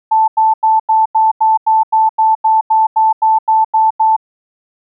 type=tone bursts; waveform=sine; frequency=880 Hz; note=A5; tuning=in tune; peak=-7 dBFS; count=16; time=0.11-4.165 s; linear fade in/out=10 ms; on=170 ms; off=89 ms; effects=none